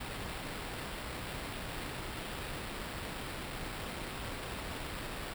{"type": "noise with sample-and-hold", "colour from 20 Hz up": "pink", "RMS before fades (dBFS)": -41, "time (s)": [0, 5.34], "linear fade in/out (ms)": 10, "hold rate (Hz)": 6300, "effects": []}